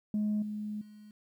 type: tone with level steps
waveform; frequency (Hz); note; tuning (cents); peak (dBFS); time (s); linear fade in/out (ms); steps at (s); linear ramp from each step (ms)
sine; 210.7; G#3; +25; -26 / -34 / -49; 0.14-1.11; 2; 0.42 / 0.81; 5
effects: tanh soft clip ceiling -25 dBFS + 11-bit